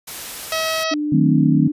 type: noise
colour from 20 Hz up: white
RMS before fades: -31 dBFS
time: 0.07-0.84 s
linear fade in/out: 10 ms
type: harmonic tone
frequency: 642 Hz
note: E5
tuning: 46 cents flat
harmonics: 1 / 2 / 3 / 4 / 5 / 6 / 7 / 8 / 9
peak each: -23 / -26 / -28 / -29 / -30 / -31 / -31 / -32 / -33 dBFS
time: 0.52-0.94 s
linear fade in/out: 2 ms
type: tone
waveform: sine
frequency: 297.9 Hz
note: D4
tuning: 25 cents sharp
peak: -19 dBFS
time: 0.91-1.72 s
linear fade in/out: 10 ms
type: chord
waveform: sine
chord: D# diminished seventh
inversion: none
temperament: equal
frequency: 155.56 / 185 / 220 / 261.6 Hz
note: D#3 / F#3 / A3 / C4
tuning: 0 / 0 / 0 / 0 cents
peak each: -16 / -21 / -20 / -17 dBFS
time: 1.12-1.68 s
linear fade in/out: 5 ms
effects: resampled to 32000 Hz